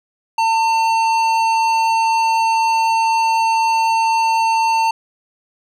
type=tone with tanh clipping; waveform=triangle; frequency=901 Hz; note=A5; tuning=41 cents sharp; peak=-15 dBFS; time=0.38-4.91 s; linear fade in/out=5 ms; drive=18 dB; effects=none